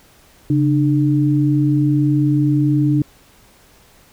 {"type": "tone pair together", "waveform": "sine", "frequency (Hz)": [138.37, 299.7], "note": ["C#3", "D4"], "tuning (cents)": [-3, 35], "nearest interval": "octave + minor second", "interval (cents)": 1338, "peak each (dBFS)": -15, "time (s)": [0.5, 3.02], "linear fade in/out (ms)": 2, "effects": ["pink hiss -50 dBFS RMS until 4.12 s"]}